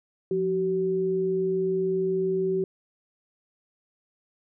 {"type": "tone pair together", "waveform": "sine", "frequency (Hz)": [175.9, 379.5], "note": ["F3", "F#4"], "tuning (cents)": [13, 44], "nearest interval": "octave + minor second", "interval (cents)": 1331, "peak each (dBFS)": [-31, -23], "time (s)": [0.31, 2.64], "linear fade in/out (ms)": 2, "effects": []}